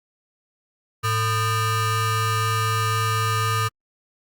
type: ring-modulated tone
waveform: 40% pulse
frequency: 558 Hz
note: C#5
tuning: 11 cents sharp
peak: -16 dBFS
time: 1.03-3.69 s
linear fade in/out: 20 ms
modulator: 667 Hz
effects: Opus 48 kbps